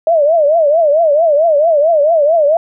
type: tone with vibrato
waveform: sine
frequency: 622.3 Hz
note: D#5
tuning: in tune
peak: -7 dBFS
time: 0.07-2.57 s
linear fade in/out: 2 ms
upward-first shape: triangle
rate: 4.5 Hz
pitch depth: 190 cents each way
effects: none